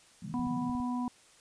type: band-pass noise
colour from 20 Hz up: white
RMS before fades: -41 dBFS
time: 0.22-0.72 s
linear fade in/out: 5 ms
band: 130 to 210 Hz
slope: 48 dB/octave
type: harmonic tone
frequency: 246.7 Hz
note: B3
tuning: 2 cents flat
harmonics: 1 / 3 / 4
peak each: -31 / -43 / -39 dBFS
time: 0.34-1.08 s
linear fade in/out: 0 ms
type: clicks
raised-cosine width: 5 ms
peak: -32 dBFS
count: 5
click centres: 0.395 / 0.47 / 0.697 / 0.751 / 0.801 s
effects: white hiss -60 dBFS RMS until 1.4 s + resampled to 22050 Hz